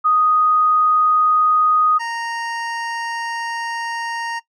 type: tone pair in turn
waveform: sine / 25% pulse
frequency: 1244.5 / 928.8 Hz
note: D#6 / A#5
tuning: 0 / -7 cents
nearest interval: perfect fourth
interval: 507 cents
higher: first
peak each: -12 / -19 dBFS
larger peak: first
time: 0.04-1.99 / 1.99-4.4 s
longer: second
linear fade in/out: 20 ms
effects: noise-tail reverb RT60 0.1 s tail -18 dB re dry + low-pass 6000 Hz 12 dB/octave